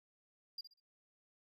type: tone with echo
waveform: triangle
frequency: 4807 Hz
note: D8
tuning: 39 cents sharp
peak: -39 dBFS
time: 0.58-0.61 s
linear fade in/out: 5 ms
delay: 64 ms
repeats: 3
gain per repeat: -12 dB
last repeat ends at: 0.802 s
effects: tanh soft clip ceiling -37 dBFS